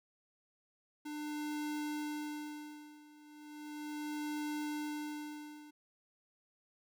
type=tone with tremolo; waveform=square; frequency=299.3 Hz; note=D4; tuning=33 cents sharp; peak=-37 dBFS; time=1.05-5.71 s; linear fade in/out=10 ms; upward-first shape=sine; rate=0.36 Hz; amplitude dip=90%; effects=none